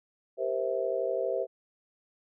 sine chord, C dominant seventh, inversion second, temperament just, 392.4 / 470.9 / 523.3 / 654.1 Hz, G4 / Bb4 / C5 / E5, +2 / +18 / 0 / -14 cents, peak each -34 / -34 / -31 / -33 dBFS, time 0.37-1.47 s, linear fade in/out 50 ms, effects none

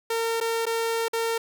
sawtooth tone with dropouts, 456.8 Hz, A#4, 35 cents flat, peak -20 dBFS, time 0.1-1.38 s, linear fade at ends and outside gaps 5 ms, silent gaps 0.403-0.41 / 0.656-0.665 / 1.083-1.132 s, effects none

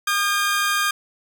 sawtooth tone pair together, 1218 / 1606.2 Hz, D#6 / G6, -37 / +42 cents, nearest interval perfect fourth, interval 479 cents, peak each -18 dBFS, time 0.07-0.91 s, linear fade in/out 5 ms, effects none

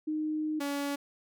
sine / sawtooth tone pair in turn, 308.3 / 283.5 Hz, D#4 / C#4, -16 / +39 cents, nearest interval minor second, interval 145 cents, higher first, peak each -29 / -27 dBFS, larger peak second, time 0.07-0.6 / 0.6-0.96 s, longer first, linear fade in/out 10 ms, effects none

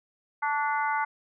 harmonic tone with a mistuned harmonic, 293 Hz, D4, 4 cents flat, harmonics 3 / 4 / 5 / 6 / 7, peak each -27 / -32 / -31 / -45 / -35 dBFS, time 0.42-1.05 s, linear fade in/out 10 ms, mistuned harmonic 4, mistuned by -36 cents, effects none

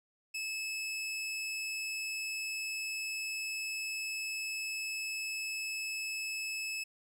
sawtooth tone, 2600 Hz, E7, 24 cents flat, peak -32 dBFS, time 0.34-6.84 s, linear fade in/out 10 ms, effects low-pass 12000 Hz 12 dB/octave + 12-bit

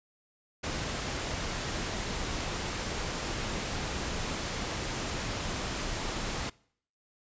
pink noise, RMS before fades -34 dBFS, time 0.63-6.5 s, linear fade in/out 10 ms, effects noise-tail reverb RT60 0.6 s tail -24 dB re dry + resampled to 16000 Hz

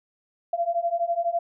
sine beating tone pair, 677 / 689 Hz, E5 / F5, +46 / -24 cents, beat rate 12 Hz, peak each -26 / -25 dBFS, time 0.53-1.39 s, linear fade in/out 5 ms, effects none

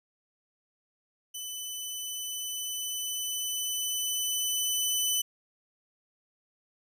15% pulse tone with level ramp, 3004 Hz, F#7, 26 cents sharp, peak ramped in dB -29 to -18 dBFS, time 1.34-5.22 s, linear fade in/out 10 ms, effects none

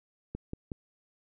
clicks, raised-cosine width 3 ms, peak -23 dBFS, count 3, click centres 0.35 / 0.534 / 0.718 s, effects none

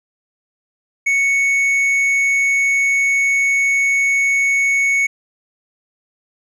sine tone with tanh clipping, 2217 Hz, C#7, in tune, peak -14 dBFS, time 1.06-5.07 s, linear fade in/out 10 ms, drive 6 dB, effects none

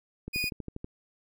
click train, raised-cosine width 3 ms, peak -24 dBFS, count 8, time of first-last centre 0.28-0.845 s, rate 12.4 Hz
30% pulse tone, 2470 Hz, D#7, 13 cents flat, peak -26 dBFS, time 0.33-0.5 s, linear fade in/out 20 ms
effects none

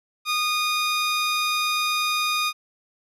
15% pulse tone, 1229 Hz, D#6, 22 cents flat, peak -15 dBFS, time 0.25-2.53 s, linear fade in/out 50 ms, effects low-pass 11000 Hz 12 dB/octave

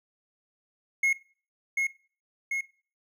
triangle tone with echo, 2165 Hz, C#7, 41 cents flat, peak -19 dBFS, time 1.03-1.13 s, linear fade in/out 5 ms, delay 740 ms, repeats 2, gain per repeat -3 dB, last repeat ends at 2.61 s, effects noise-tail reverb RT60 0.4 s tail -19 dB re dry

